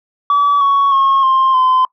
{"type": "tone with pitch steps", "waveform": "sine", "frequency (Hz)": [1146, 1115.3, 1085.4, 1056.4, 1028.1], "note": ["D6", "C#6", "C#6", "C6", "C6"], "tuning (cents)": [-43, 10, -37, 16, -31], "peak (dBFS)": -7, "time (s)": [0.3, 1.85], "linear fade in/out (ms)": 2, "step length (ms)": 310, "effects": ["noise-tail reverb RT60 0.1 s tail -23 dB re dry", "tanh soft clip ceiling -7 dBFS"]}